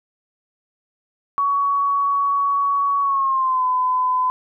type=tone with pitch glide; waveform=sine; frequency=1123 to 1012.1 Hz; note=C#6 to B5; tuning=+22 to +42 cents; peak=-16 dBFS; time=1.38-4.3 s; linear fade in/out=0 ms; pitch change=-180 cents; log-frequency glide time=3.02-3.65 s; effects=none